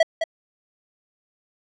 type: tone with echo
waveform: square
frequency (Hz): 653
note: E5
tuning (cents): -17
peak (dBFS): -13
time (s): 0-0.03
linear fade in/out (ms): 5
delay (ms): 210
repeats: 1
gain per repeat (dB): -8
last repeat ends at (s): 0.24
effects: low-pass 4000 Hz 12 dB/octave